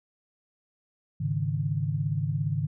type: chord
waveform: sine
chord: Ab suspended fourth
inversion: none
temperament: just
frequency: 103.83 / 138.43 / 155.74 Hz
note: Ab2 / Db3 / Eb3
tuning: 0 / -2 / +2 cents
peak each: -31 / -29 / -29 dBFS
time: 1.2-2.67 s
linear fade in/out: 10 ms
effects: none